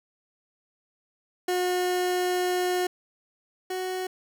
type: tone pair in turn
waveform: 30% pulse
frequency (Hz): 361.5 / 370.4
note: F#4 / F#4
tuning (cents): -40 / +2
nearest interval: unison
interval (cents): 42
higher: second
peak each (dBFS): -21 / -26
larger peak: first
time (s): 1.48-2.87 / 3.7-4.07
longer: first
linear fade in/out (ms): 5
effects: none